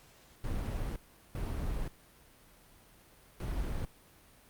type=noise bursts at uneven times; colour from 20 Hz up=brown; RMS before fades=-35 dBFS; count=3; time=0.44-0.96 / 1.35-1.88 / 3.4-3.85 s; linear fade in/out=2 ms; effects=pink hiss -60 dBFS RMS until 4.49 s + Opus 48 kbps